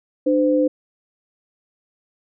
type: tone pair together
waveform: sine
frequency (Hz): 298.9 / 513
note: D4 / C5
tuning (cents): +31 / -34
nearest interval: major sixth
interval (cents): 935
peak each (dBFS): -17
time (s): 0.26-0.68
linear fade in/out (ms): 10
effects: none